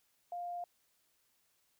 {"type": "tone", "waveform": "sine", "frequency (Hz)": 702, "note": "F5", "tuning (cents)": 9, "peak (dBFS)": -38, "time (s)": [0.32, 0.64], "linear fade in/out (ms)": 2, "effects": ["white hiss -75 dBFS RMS until 1.79 s"]}